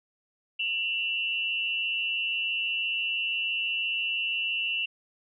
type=tone pair together; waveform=sine; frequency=2703 / 2918 Hz; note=E7 / F#7; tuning=+43 / -25 cents; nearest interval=minor second; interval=132 cents; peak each=-28 / -31 dBFS; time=0.59-4.86 s; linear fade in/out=10 ms; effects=none